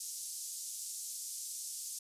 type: band-pass noise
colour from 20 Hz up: pink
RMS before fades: -43 dBFS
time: 0-1.99 s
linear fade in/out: 5 ms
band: 5900 to 11000 Hz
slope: 24 dB/octave
effects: resampled to 32000 Hz